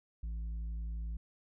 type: tone with tanh clipping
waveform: sine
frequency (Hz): 55.5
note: A1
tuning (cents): +16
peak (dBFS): -37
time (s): 0.23-1.17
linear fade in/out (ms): 5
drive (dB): 5
effects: none